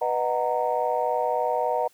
sine chord, B major seventh, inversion none, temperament just, 493.9 / 617.4 / 740.8 / 926 Hz, B4 / D#5 / F#5 / A#5, 0 / -14 / +2 / -12 cents, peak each -27 dBFS, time 0.01-1.88 s, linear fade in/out 10 ms, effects tanh soft clip ceiling -12 dBFS + white hiss -60 dBFS RMS until 1.93 s

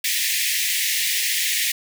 pink high-pass noise, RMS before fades -22 dBFS, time 0.04-1.72 s, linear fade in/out 5 ms, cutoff 1800 Hz, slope 96 dB/octave, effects none

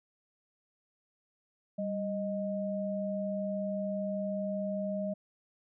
sine tone pair together, 196 / 621.1 Hz, G3 / D#5, 0 / -3 cents, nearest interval octave + minor sixth, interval 1997 cents, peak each -34 / -34 dBFS, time 1.78-5.14 s, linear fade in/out 10 ms, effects none

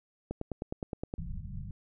click train, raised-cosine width 2 ms, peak -21 dBFS, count 9, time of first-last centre 0.31-1.139 s, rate 9.65 Hz
pink low-pass noise, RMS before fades -39 dBFS, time 1.18-1.71 s, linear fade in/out 2 ms, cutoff 200 Hz, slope 96 dB/octave
effects none

